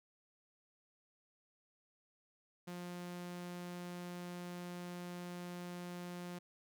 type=tone; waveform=sawtooth; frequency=176.7 Hz; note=F3; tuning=21 cents sharp; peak=-40 dBFS; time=2.67-6.39 s; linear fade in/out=10 ms; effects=none